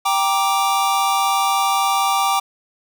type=chord; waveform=square; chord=G minor; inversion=none; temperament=just; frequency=784 / 940.8 / 1176 Hz; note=G5 / Bb5 / D6; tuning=0 / +16 / +2 cents; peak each=-20 / -24 / -20 dBFS; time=0.05-2.4 s; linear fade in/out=10 ms; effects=none